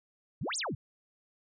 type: exponential two-way sweep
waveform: sine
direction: up then down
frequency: 98.5 to 9250 to 98.5 Hz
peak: -32 dBFS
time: 0.41-0.75 s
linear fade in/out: 5 ms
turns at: 0.57 s
effects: none